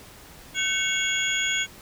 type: tone cluster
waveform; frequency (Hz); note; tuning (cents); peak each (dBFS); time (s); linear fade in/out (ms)
sine; 1528 / 2204 / 2787 / 3331 / 6730; G6 / C#7 / F7 / G#7 / G#8; -45 / -11 / -4 / +4 / +22; -29 / -27 / -32 / -28 / -31; 0.54-1.67; 50
effects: pink hiss -47 dBFS RMS until 1.81 s